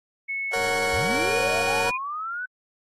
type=tone with pitch glide; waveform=sine; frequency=2200 to 2455 Hz; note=C#7 to D#7; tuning=-14 to -24 cents; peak=-26 dBFS; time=0.28-1.98 s; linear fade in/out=20 ms; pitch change=+190 cents; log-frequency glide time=0.99-1.38 s
type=chord; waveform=sawtooth; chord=F# major; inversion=first; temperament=just; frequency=462.5 / 555 / 740 Hz; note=A#4 / C#5 / F#5; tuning=-14 / +2 / 0 cents; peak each=-24 / -25 / -24 dBFS; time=0.53-1.9 s; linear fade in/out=5 ms
type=click train; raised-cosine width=2 ms; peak=-29 dBFS; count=137; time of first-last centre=0.56-1.907 s; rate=101 Hz
type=linear sweep; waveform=sine; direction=up; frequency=53.8 to 1520 Hz; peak=-28 dBFS; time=0.93-2.46 s; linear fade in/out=10 ms
effects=AAC 32 kbps